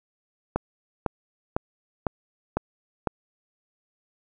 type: click train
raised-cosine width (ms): 1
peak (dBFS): -9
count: 6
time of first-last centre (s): 0.56-3.073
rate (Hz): 1.99
effects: none